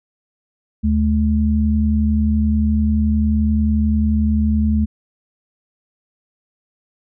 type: tone pair together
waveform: sine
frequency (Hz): 75.43 / 214.9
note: D2 / A3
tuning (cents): +47 / -41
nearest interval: octave + tritone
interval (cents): 1812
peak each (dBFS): -16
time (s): 0.83-4.86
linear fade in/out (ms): 20
effects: none